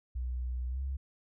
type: tone with pitch glide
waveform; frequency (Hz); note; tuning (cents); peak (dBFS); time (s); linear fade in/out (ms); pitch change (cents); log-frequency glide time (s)
sine; 62 to 67.22; B1 to C2; +7 to +47; -32; 0.15-0.97; 10; +140; 0.69-0.81
effects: none